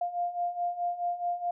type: beating tone pair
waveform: sine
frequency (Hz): 698.5 / 703.2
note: F5 / F5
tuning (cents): 0 / +12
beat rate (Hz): 4.7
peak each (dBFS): -34 / -30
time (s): 0.01-1.51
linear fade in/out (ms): 5
effects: none